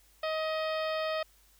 harmonic tone with a mistuned harmonic, 630 Hz, D#5, 21 cents sharp, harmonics 1 / 2 / 3 / 4 / 5 / 6 / 7 / 8, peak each -31 / -37 / -41 / -43 / -45 / -47 / -48 / -49 dBFS, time 0.23-1.23 s, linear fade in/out 5 ms, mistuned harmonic 6, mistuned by -51 cents, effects added 50 Hz sine -64 dBFS peak until 1.59 s + white hiss -64 dBFS RMS until 1.59 s

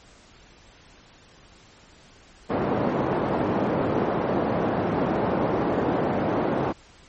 pink band-pass noise, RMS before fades -24 dBFS, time 2.49-6.73 s, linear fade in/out 20 ms, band 200 to 800 Hz, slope 12 dB/octave, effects pink hiss -52 dBFS RMS until 7.08 s + MP3 32 kbps

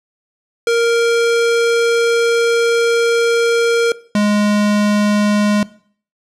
square tone pair in turn, 466.2 / 207.7 Hz, A#4 / G#3, 0 / 0 cents, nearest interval octave + major second, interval 1400 cents, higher first, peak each -12 dBFS, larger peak neither, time 0.67-3.92 / 4.15-5.63 s, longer first, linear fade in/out 2 ms, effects noise-tail reverb RT60 0.5 s tail -19 dB re dry + low-pass 8000 Hz 12 dB/octave

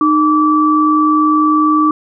sine tone pair together, 306.6 / 1157.6 Hz, D#4 / D6, -25 / -25 cents, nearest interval octave + major seventh, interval 2300 cents, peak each -11 dBFS, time 0.01-1.91 s, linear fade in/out 2 ms, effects none

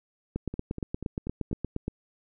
two click trains, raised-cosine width 3 ms, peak -17 / -22 dBFS, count 14 / 5, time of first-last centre 0.36-1.88 / 0.54-1.513 s, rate 8.55 / 4.11 Hz, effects none

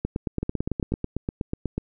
two click trains, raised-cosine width 3 ms, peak -12 / -13 dBFS, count 9 / 12, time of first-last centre 0.05-0.939 / 0.43-1.78 s, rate 9 / 8.15 Hz, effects none

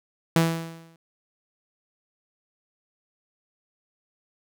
sawtooth tone with exponential decay, 164.81 Hz, E3, in tune, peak -11 dBFS, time 0.36-0.96 s, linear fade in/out 2 ms, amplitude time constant 130 ms, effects none

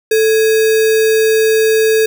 sine tone with sample-and-hold, 440 Hz, A4, in tune, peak -8 dBFS, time 0.11-2.06 s, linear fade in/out 5 ms, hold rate 2100 Hz, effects none

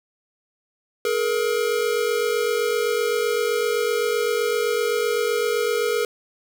square tone pair together, 425 / 472.8 Hz, G#4 / A#4, +40 / +24 cents, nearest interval major second, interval 184 cents, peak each -24 / -23 dBFS, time 1.05-6.05 s, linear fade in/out 2 ms, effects none

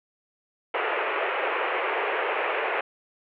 pink band-pass noise, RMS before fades -27 dBFS, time 0.74-2.81 s, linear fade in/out 5 ms, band 390 to 2700 Hz, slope 48 dB/octave, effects none

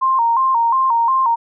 sine tone with vibrato, 989 Hz, B5, 2 cents sharp, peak -12 dBFS, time 0.01-1.36 s, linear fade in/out 20 ms, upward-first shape square, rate 2.8 Hz, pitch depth 110 cents each way, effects none

